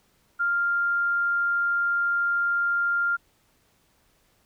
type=tone; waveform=sine; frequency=1396.9 Hz; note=F6; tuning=in tune; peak=-21 dBFS; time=0.39-3.17 s; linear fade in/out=20 ms; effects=pink hiss -65 dBFS RMS until 4.45 s